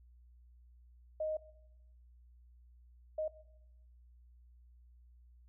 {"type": "tone bursts at uneven times", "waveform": "sine", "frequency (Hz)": 622.3, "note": "D#5", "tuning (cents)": 0, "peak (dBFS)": -33, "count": 2, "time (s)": [[1.2, 1.37], [3.18, 3.28]], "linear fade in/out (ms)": 5, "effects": ["noise-tail reverb RT60 0.9 s tail -19 dB re dry", "added 60 Hz sine -58 dBFS peak until 5.48 s"]}